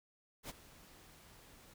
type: noise with ADSR envelope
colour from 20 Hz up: pink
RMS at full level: -44 dBFS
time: 0.43-1.74 s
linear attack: 64 ms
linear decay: 25 ms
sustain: -16 dB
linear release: 8 ms
effects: none